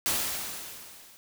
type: noise with level ramp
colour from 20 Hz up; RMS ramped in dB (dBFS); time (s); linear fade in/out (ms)
white; -26 to -54; 0.06-1.17; 0
effects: none